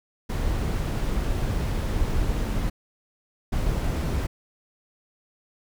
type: noise bursts at uneven times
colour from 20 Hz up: brown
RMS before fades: -25 dBFS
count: 2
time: 0.29-2.7 / 3.52-4.27 s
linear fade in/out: 10 ms
effects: none